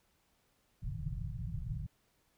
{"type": "low-pass noise", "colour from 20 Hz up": "white", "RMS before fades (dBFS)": -39, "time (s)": [0.82, 1.87], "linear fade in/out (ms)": 10, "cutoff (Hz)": 170, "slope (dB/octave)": 96, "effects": ["pink hiss -74 dBFS RMS until 2.37 s"]}